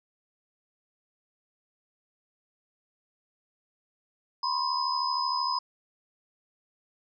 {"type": "tone cluster", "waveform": "sine", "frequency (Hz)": [982, 1055, 5030], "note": ["B5", "C6", "D#8"], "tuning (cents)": [-10, 14, 18], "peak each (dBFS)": [-31, -29, -31], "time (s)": [4.43, 5.59], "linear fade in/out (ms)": 5, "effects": []}